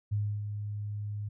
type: tone with ADSR envelope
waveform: sine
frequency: 103.83 Hz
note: G#2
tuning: in tune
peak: -26 dBFS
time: 0.11-1.29 s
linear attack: 17 ms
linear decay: 290 ms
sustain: -7 dB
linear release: 10 ms
effects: none